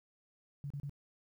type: tone bursts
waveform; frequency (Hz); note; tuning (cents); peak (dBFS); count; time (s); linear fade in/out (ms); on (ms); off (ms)
sine; 142.2; C#3; +45; -38; 3; 0.64-0.895; 0; 63; 33
effects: 12-bit